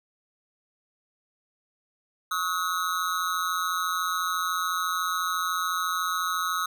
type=tone with amplitude modulation; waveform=square; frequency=1279 Hz; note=D#6; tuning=47 cents sharp; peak=-22 dBFS; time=2.31-6.66 s; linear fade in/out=5 ms; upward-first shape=sine; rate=174 Hz; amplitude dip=95%; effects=none